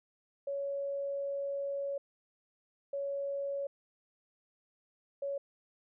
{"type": "tone bursts at uneven times", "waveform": "sine", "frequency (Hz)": 559, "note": "C#5", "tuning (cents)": 14, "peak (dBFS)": -33, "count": 3, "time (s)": [[0.47, 1.98], [2.93, 3.67], [5.22, 5.38]], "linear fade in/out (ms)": 5, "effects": []}